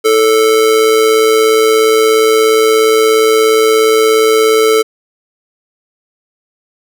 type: tone with amplitude modulation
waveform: square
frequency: 440 Hz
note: A4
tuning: in tune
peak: -5 dBFS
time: 0.04-4.83 s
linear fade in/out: 20 ms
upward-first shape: sine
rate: 117 Hz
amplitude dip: 50%
effects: none